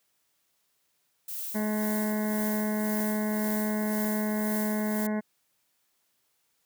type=noise with tremolo; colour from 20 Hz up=violet; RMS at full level=-35 dBFS; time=1.28-5.07 s; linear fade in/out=5 ms; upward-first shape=sine; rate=1.9 Hz; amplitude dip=50%
type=harmonic tone; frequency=213 Hz; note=G#3; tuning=44 cents sharp; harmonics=1 / 2 / 3 / 4 / 5 / 7 / 8 / 9 / 10; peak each=-27 / -37 / -36 / -42 / -45 / -46 / -46 / -46 / -49 dBFS; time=1.54-5.21 s; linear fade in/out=20 ms
effects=white hiss -73 dBFS RMS until 6.65 s + high-pass 80 Hz 12 dB/octave